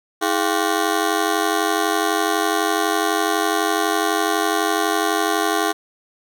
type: ring-modulated tone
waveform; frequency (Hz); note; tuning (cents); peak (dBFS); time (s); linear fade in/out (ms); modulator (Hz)
15% pulse; 370; F#4; 0; -8; 0.21-5.73; 20; 46
effects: none